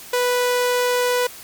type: tone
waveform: sawtooth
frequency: 493.1 Hz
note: B4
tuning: 3 cents flat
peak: -13 dBFS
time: 0.13-1.27 s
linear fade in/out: 5 ms
effects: white hiss -39 dBFS RMS until 1.43 s + MP3 96 kbps